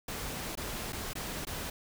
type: noise with dropouts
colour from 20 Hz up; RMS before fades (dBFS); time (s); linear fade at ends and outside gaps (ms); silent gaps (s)
pink; -38; 0.08-1.7; 5; 0.554-0.573 / 0.924-0.929 / 1.134-1.153 / 1.452-1.469
effects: none